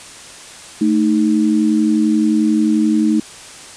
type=tone pair together; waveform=sine; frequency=220 / 311.4 Hz; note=A3 / D#4; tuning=0 / +2 cents; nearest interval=tritone; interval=602 cents; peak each=-14 dBFS; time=0.81-3.2 s; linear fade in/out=5 ms; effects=white hiss -36 dBFS RMS until 3.76 s + resampled to 22050 Hz